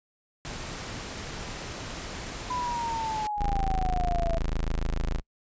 pink noise, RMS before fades -37 dBFS, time 0.45-3.27 s, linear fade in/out 0 ms
sine exponential sweep, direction down, 1006 to 662 Hz, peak -28 dBFS, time 2.5-4.38 s, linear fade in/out 5 ms
30% pulse tone, 26.99 Hz, A0, 32 cents flat, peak -23 dBFS, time 3.37-5.22 s, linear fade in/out 50 ms
effects noise-tail reverb RT60 0.1 s tail -26 dB re dry + resampled to 16000 Hz

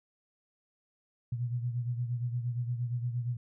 sine beating tone pair, 120 / 128.6 Hz, B2 / C3, -49 / -30 cents, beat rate 8.6 Hz, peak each -31 / -38 dBFS, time 1.32-3.37 s, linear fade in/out 5 ms, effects none

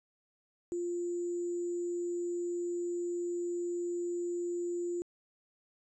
sine tone with sample-and-hold, 349.2 Hz, F4, in tune, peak -32 dBFS, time 0.72-5.02 s, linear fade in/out 0 ms, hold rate 7350 Hz, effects resampled to 24000 Hz

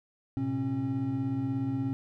triangle tone cluster, 112.1 / 128.8 / 270.7 Hz, A2 / C3 / C#4, +33 / -27 / -41 cents, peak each -34 / -32 / -28 dBFS, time 0.37-1.93 s, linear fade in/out 0 ms, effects none

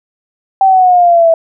sine exponential sweep, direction down, 779 to 652 Hz, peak -4 dBFS, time 0.61-1.34 s, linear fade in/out 2 ms, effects none

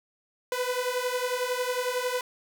sawtooth beating tone pair, 493.7 / 504.7 Hz, B4 / B4, -1 / +38 cents, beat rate 11 Hz, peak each -26 dBFS, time 0.52-2.21 s, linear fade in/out 2 ms, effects none

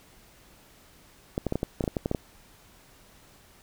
clicks, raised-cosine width 2 ms, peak -13 dBFS, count 12, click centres 1.379 / 1.467 / 1.524 / 1.556 / 1.631 / 1.808 / 1.84 / 1.878 / 1.968 / 2.059 / 2.114 / 2.148 s, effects pink hiss -56 dBFS RMS until 3.62 s

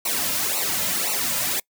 white noise with flanger, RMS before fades -24 dBFS, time 0.05-1.6 s, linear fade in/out 5 ms, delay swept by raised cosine 0.59 to 2.69 ms, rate 1.9 Hz, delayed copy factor -0.9, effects noise-tail reverb RT60 0.1 s tail -25 dB re dry

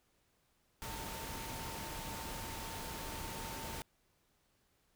sine tone in noise, 903 Hz, A5, 45 cents sharp, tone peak -49 dBFS, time 0.82-3.82 s, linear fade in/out 0 ms, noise pink, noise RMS -44 dBFS, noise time 0.82-3.82 s, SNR -8 dB, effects pink hiss -75 dBFS RMS until 4.95 s

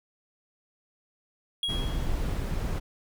triangle tone with exponential decay, 3300 Hz, G#7, 12 cents flat, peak -23 dBFS, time 1.63-2.19 s, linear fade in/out 2 ms, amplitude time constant 120 ms
brown noise, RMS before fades -29 dBFS, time 1.68-2.8 s, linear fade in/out 20 ms
effects none

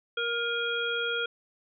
harmonic tone with a mistuned harmonic, 470 Hz, A#4, 14 cents sharp, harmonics 1 / 3 / 5 / 7, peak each -33 / -30 / -39 / -33 dBFS, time 0.17-1.26 s, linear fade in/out 5 ms, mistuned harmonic 5, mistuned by +68 cents, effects none

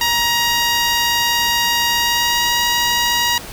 10% pulse tone with pitch glide, 945 to 953.2 Hz, A#5 to A#5, +23 to +38 cents, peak -6 dBFS, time 0.01-3.38 s, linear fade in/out 2 ms, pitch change +15 cents, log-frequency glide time 1.97-2.57 s, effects pink hiss -33 dBFS RMS until 3.52 s

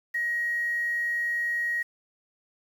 sine tone with quantisation, 1890 Hz, A#6, 23 cents sharp, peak -25 dBFS, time 0.14-1.83 s, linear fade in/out 10 ms, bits 8, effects none

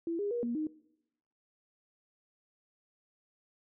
sine tone with pitch steps, 334.6 / 407.6 / 478.1 / 236.9 / 309.2 Hz, E4 / G#4 / A#4 / A#3 / D#4, +26 / -32 / +44 / +28 / -11 cents, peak -31 dBFS, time 0.07-0.67 s, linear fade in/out 2 ms, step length 120 ms, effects noise-tail reverb RT60 0.9 s tail -22 dB re dry

